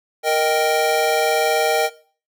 square chord, Eb major, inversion second, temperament equal, 466.2 / 622.3 / 784 Hz, Bb4 / Eb5 / G5, 0 / 0 / 0 cents, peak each -21 dBFS, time 0.23-1.9 s, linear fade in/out 50 ms, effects noise-tail reverb RT60 0.4 s tail -17 dB re dry

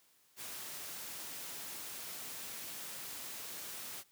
white noise, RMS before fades -45 dBFS, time 0.36-4.04 s, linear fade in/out 50 ms, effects white hiss -69 dBFS RMS until 4.11 s + high-pass 100 Hz 12 dB/octave

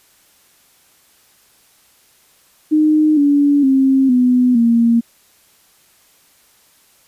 sine tone with pitch steps, 307.1 / 286.5 / 267.3 / 249.4 / 232.7 Hz, D#4 / D4 / C4 / B3 / A#3, -23 / -43 / +37 / +17 / -3 cents, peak -9 dBFS, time 2.71-5.01 s, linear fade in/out 20 ms, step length 460 ms, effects white hiss -53 dBFS RMS until 7.07 s + resampled to 32000 Hz

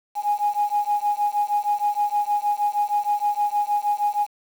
sine beating tone pair, 824 / 830.4 Hz, G#5 / G#5, -14 / 0 cents, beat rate 6.4 Hz, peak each -22 dBFS, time 0.15-4.27 s, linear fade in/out 50 ms, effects tanh soft clip ceiling -12 dBFS + 7-bit

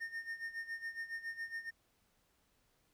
triangle tone with tremolo, 1827 Hz, A#6, 35 cents flat, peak -36 dBFS, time 0-1.71 s, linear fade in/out 20 ms, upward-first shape sine, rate 7.2 Hz, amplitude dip 80%, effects pink hiss -75 dBFS RMS until 2.93 s

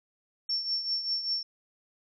sine tone with tremolo, 5440 Hz, F8, 46 cents flat, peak -25 dBFS, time 0.49-1.43 s, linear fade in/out 5 ms, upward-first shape triangle, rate 5.1 Hz, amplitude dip 70%, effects none

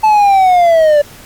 triangle linear sweep, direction down, 876 to 576 Hz, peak -3 dBFS, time 0.03-1.02 s, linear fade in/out 10 ms, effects pink hiss -36 dBFS RMS until 1.25 s + MP3 96 kbps

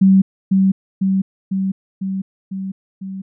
sine tone with echo, 191.9 Hz, G3, 37 cents flat, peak -7 dBFS, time 0.01-0.22 s, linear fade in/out 10 ms, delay 500 ms, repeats 6, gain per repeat -3 dB, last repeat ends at 3.22 s, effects none

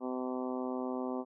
harmonic tone, 127.6 Hz, C3, 43 cents flat, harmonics 2 / 3 / 4 / 5 / 6 / 7 / 8 / 9, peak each -36 / -40 / -42 / -44 / -46 / -47 / -48 / -49 dBFS, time 0-1.25 s, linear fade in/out 50 ms, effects none

